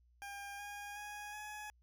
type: tone with pitch steps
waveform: 20% pulse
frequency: 803 / 816.1 / 829.4 / 842.9 Hz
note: G5 / G#5 / G#5 / G#5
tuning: +41 / -31 / -3 / +25 cents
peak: -40 dBFS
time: 0.22-1.7 s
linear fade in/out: 0 ms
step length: 370 ms
effects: added 60 Hz sine -66 dBFS peak until 1.82 s